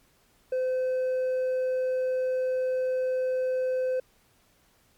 sine tone with hard clipping, 513 Hz, C5, 34 cents flat, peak -25 dBFS, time 0.52-4 s, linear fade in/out 5 ms, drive 2 dB, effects pink hiss -64 dBFS RMS until 4.97 s + MP3 96 kbps

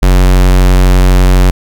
square tone, 46 Hz, F#1, 9 cents flat, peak -4 dBFS, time 0.02-1.51 s, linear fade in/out 10 ms, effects none

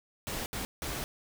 pink noise bursts at uneven times, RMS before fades -36 dBFS, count 3, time 0.27-0.46 / 0.53-0.65 / 0.82-1.04 s, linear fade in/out 0 ms, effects none

